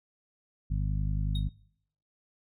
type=harmonic tone; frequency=50.8 Hz; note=G#1; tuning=38 cents flat; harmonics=1 / 2 / 3 / 4 / 5; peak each=-28 / -33 / -34 / -44 / -47 dBFS; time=0.7-1.49 s; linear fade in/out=10 ms
type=tone with exponential decay; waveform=triangle; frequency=3736 Hz; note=A#7; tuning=3 cents sharp; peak=-32 dBFS; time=1.35-1.46 s; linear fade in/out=5 ms; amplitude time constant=23 ms
effects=noise-tail reverb RT60 0.7 s tail -23 dB re dry